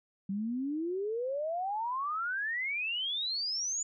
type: exponential sweep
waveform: sine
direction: up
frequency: 190 to 7040 Hz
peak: -31 dBFS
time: 0.29-3.83 s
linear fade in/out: 5 ms
effects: none